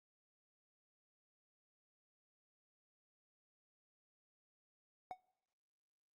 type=tone with exponential decay; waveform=triangle; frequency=740 Hz; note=F#5; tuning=in tune; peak=-36 dBFS; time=5.11-5.19 s; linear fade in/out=0 ms; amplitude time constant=16 ms; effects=noise-tail reverb RT60 1.0 s tail -25 dB re dry + Opus 48 kbps